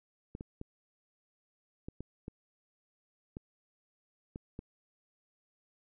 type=clicks; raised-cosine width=3 ms; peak=-28 dBFS; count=9; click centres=0.351 / 0.409 / 0.614 / 1.885 / 2.006 / 2.281 / 3.369 / 4.359 / 4.591 s; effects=none